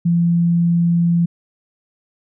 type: tone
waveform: sine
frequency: 170.7 Hz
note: F3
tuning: 39 cents flat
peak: -12 dBFS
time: 0.05-1.26 s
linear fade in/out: 10 ms
effects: none